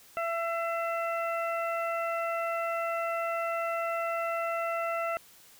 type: harmonic tone with a mistuned harmonic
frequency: 670 Hz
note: E5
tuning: 28 cents sharp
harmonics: 1 / 2 / 3 / 4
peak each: -31 / -33 / -40 / -41 dBFS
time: 0.17-5.17 s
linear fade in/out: 0 ms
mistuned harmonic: 3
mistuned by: +16 cents
effects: white hiss -56 dBFS RMS until 5.59 s